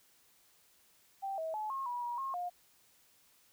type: tone with pitch steps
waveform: sine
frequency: 782 / 643 / 857 / 1078 / 970 / 958 / 1076 / 711 Hz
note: G5 / E5 / A5 / C#6 / B5 / A#5 / C6 / F5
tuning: -4 / -43 / -46 / -49 / -31 / +47 / +48 / +31 cents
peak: -35 dBFS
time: 1.22-2.5 s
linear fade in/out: 20 ms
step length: 160 ms
effects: white hiss -67 dBFS RMS until 3.52 s